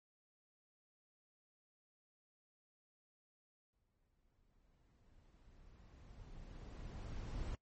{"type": "noise with exponential growth", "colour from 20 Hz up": "brown", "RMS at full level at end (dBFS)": -42, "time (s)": [3.73, 7.55], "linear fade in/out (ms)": 1, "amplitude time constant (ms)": 830, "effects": ["noise-tail reverb RT60 0.1 s tail -20 dB re dry", "MP3 32 kbps"]}